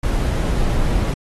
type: noise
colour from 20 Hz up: brown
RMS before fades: -18 dBFS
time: 0.03-1.14 s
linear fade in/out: 5 ms
effects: AAC 32 kbps